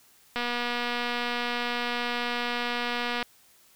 click train, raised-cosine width 0.3 ms, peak -14 dBFS, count 692, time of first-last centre 0.36-3.227 s, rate 241 Hz, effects white hiss -59 dBFS RMS until 3.75 s

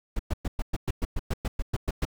brown noise bursts, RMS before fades -26 dBFS, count 14, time 0.16-2.052 s, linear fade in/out 5 ms, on 33 ms, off 110 ms, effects none

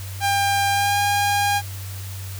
sawtooth tone with pitch glide, 799 to 811.6 Hz, G5 to G#5, +33 to -40 cents, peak -14 dBFS, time 0.2-1.62 s, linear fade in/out 50 ms, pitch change +27 cents, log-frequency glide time 0.7-0.98 s, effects added 96 Hz sine -30 dBFS peak until 2.39 s + white hiss -39 dBFS RMS until 2.39 s

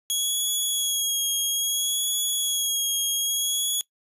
15% pulse tone with vibrato, 3322 Hz, G#7, in tune, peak -16 dBFS, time 0.1-3.81 s, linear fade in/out 0 ms, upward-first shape sine, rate 0.6 Hz, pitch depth 27 cents each way, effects noise-tail reverb RT60 0.1 s tail -21 dB re dry + resampled to 32000 Hz

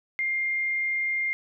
sine tone, 2112 Hz, C7, 16 cents sharp, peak -24 dBFS, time 0.19-1.33 s, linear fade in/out 0 ms, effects none

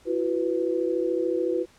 sine chord, E suspended second, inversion none, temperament equal with one note detuned, 336.2 / 370 / 493.9 Hz, E4 / F#4 / B4, +34 / 0 / 0 cents, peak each -27 dBFS, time 0.05-1.66 s, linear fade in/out 50 ms, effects pink hiss -57 dBFS RMS until 1.78 s + low-pass 9000 Hz 12 dB/octave

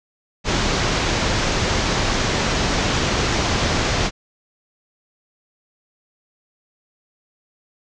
pink low-pass noise, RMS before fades -20 dBFS, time 0.44-4.11 s, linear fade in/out 50 ms, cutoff 6800 Hz, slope 48 dB/octave, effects none

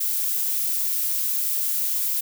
violet noise, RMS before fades -24 dBFS, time 0-2.21 s, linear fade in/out 10 ms, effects none

